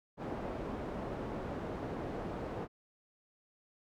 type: low-pass noise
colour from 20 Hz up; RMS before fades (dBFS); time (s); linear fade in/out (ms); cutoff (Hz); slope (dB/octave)
white; -40; 0.17-2.68; 50; 570; 12
effects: none